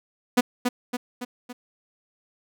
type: tone with echo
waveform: sawtooth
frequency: 246.7 Hz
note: B3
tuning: 2 cents flat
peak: -11 dBFS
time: 0.37-0.41 s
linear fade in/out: 10 ms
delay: 280 ms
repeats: 4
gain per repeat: -5 dB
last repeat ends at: 1.53 s
effects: none